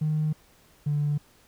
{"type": "tone pair in turn", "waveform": "triangle", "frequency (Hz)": [153.9, 146.86], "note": ["D#3", "D3"], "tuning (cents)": [-19, 0], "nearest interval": "minor second", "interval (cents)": 81, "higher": "first", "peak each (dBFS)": -19, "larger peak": "neither", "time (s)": [[0.01, 0.33], [0.86, 1.18]], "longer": "neither", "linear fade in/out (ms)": 10, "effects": ["tanh soft clip ceiling -20 dBFS", "pink hiss -59 dBFS RMS until 1.47 s"]}